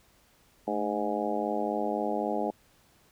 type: harmonic tone with a mistuned harmonic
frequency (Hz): 103.83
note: G#2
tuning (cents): 0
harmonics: 2 / 3 / 4 / 5 / 6 / 7 / 8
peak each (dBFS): -35 / -35 / -35 / -35 / -35 / -35 / -35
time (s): 0.67-2.51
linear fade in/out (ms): 10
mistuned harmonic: 2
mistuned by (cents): +71
effects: pink hiss -63 dBFS RMS until 3.11 s